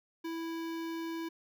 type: tone with notch filter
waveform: square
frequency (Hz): 329.6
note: E4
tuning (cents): 0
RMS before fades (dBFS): -38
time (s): 0.24-1.29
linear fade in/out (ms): 10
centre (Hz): 8700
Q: 0.9
effects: none